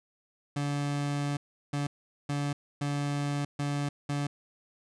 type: tone bursts at uneven times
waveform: 30% pulse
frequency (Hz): 143.8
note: D3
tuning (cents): -36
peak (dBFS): -26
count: 6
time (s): 0.56-1.37 / 1.73-1.87 / 2.29-2.53 / 2.81-3.45 / 3.59-3.89 / 4.09-4.27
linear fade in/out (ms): 5
effects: resampled to 22050 Hz